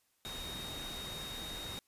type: tone in noise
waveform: sine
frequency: 3732 Hz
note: A#7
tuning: 1 cent sharp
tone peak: -43 dBFS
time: 0.25-1.79 s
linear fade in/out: 0 ms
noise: pink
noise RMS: -45 dBFS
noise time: 0.25-1.79 s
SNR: -1 dB
effects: white hiss -75 dBFS RMS until 1.87 s + resampled to 32000 Hz